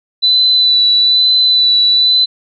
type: tone with vibrato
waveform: sine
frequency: 3985 Hz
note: B7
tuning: 15 cents sharp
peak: -7 dBFS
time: 0.22-2.26 s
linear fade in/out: 20 ms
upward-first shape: sine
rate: 1.1 Hz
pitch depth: 18 cents each way
effects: none